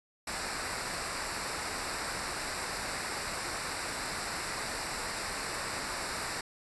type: noise with comb filter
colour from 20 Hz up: pink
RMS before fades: -36 dBFS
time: 0.27-6.41 s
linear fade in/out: 5 ms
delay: 0.31 ms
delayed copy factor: -0.7
effects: resampled to 24000 Hz